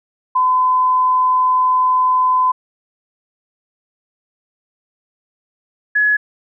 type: tone pair in turn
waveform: sine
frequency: 1016 / 1692 Hz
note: B5 / G#6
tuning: +49 / +32 cents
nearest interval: major sixth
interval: 883 cents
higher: second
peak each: -11 dBFS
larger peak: neither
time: 0.35-2.52 / 5.95-6.17 s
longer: first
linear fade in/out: 10 ms
effects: none